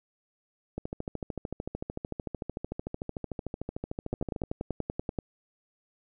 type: two click trains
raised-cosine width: 2 ms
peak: -20 / -17 dBFS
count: 50 / 12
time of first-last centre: 0.78-4.437 / 4.13-5.188 s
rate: 13.4 / 10.4 Hz
effects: none